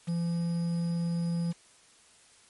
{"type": "tone with quantisation", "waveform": "triangle", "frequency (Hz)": 170, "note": "F3", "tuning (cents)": -46, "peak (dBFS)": -25, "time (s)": [0.07, 1.53], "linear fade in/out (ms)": 20, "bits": 8, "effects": ["white hiss -59 dBFS RMS until 2.49 s", "MP3 48 kbps"]}